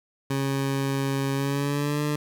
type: tone with pitch glide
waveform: 20% pulse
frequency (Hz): 136.9 to 148.43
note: C#3 to D3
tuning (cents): -21 to +19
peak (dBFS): -19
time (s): 0.3-2.16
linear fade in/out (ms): 5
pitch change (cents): +140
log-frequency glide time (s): 1.34-2.03
effects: none